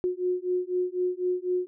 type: beating tone pair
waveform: sine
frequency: 360.4 / 364.4 Hz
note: F#4 / F#4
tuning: -45 / -26 cents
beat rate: 4 Hz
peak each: -28 dBFS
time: 0.04-1.67 s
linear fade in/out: 0 ms
effects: none